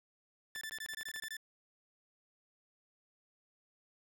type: tone bursts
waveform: sawtooth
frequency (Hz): 1760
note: A6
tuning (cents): 0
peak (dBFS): -37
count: 10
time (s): 0.55-1.368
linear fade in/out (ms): 2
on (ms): 62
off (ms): 22
type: click train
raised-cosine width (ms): 0.3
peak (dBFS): -34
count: 10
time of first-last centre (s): 0.56-1.237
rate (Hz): 13.3
effects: none